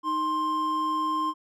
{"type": "tone pair together", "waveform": "triangle", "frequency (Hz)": [311.1, 1053.7], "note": ["D#4", "C6"], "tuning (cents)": [0, 12], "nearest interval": "octave + major sixth", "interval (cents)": 2112, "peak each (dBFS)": [-30, -23], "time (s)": [0.03, 1.34], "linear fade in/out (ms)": 50, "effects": []}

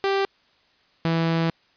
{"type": "tone pair in turn", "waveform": "sawtooth", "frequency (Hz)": [392, 164.82], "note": ["G4", "E3"], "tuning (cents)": [0, 0], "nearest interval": "octave + minor third", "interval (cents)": 1500, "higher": "first", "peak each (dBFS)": -16, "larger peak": "neither", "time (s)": [[0.04, 0.25], [1.05, 1.5]], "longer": "second", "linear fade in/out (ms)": 0, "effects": ["white hiss -61 dBFS RMS until 1.76 s", "resampled to 11025 Hz"]}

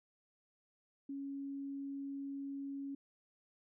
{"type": "tone", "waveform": "sine", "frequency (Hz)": 277.2, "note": "C#4", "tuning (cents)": 0, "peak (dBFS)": -40, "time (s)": [1.09, 2.95], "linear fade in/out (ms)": 5, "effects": []}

